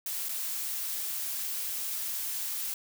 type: noise with dropouts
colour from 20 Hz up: blue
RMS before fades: -34 dBFS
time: 0.06-2.74 s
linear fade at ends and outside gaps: 2 ms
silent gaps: 0.287-0.291 s
effects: none